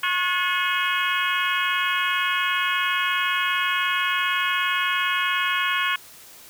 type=harmonic tone with a mistuned harmonic; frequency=362.8 Hz; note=F#4; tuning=34 cents flat; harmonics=3 / 4 / 5 / 6 / 7 / 8 / 9; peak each=-26 / -27 / -28 / -29 / -29 / -30 / -31 dBFS; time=0.03-5.96 s; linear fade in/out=5 ms; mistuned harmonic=5; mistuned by=-90 cents; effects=white hiss -46 dBFS RMS until 6.49 s